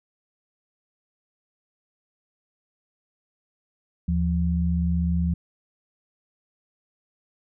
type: tone pair together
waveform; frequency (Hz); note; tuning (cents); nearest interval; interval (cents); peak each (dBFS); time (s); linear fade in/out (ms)
sine; 77 / 172.86; D#2 / F3; -17 / -17; octave + major second; 1400; -23; 4.08-5.34; 5
effects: none